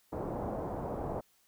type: low-pass noise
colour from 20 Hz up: white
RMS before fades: -37 dBFS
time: 0.12-1.21 s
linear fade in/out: 10 ms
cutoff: 790 Hz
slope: 24 dB/octave
effects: white hiss -69 dBFS RMS until 1.47 s